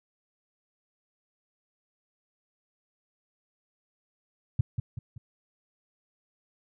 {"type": "tone with echo", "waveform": "sine", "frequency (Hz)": 116.54, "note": "A#2", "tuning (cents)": 0, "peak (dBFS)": -17, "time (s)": [4.59, 4.61], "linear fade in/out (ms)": 5, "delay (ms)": 190, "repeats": 3, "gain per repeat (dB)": -7, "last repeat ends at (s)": 5.18, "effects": []}